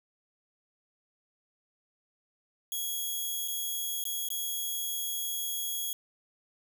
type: tone with dropouts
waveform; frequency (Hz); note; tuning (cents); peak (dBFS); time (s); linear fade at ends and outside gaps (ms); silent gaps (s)
5% pulse; 3322; G#7; 0; -23; 2.72-5.93; 1; 3.477-3.482 / 4.04-4.053 / 4.287-4.303
effects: none